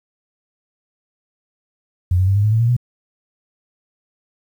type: tone with pitch steps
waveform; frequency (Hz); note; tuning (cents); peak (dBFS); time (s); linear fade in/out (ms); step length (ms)
sine; 89.3 / 93.42 / 97.72 / 102.22 / 106.93 / 111.86 / 117.02 / 122.41; F2 / F#2 / G2 / G#2 / A2 / A2 / A#2 / B2; +39 / +17 / -5 / -27 / -49 / +29 / +7 / -15; -12; 2.11-2.766; 5; 82
effects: 8-bit